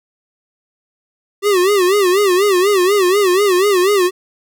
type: tone with vibrato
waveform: square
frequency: 384.4 Hz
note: G4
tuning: 34 cents flat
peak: -11 dBFS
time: 1.42-4.11 s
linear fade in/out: 50 ms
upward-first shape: sine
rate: 4.1 Hz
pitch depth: 140 cents each way
effects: none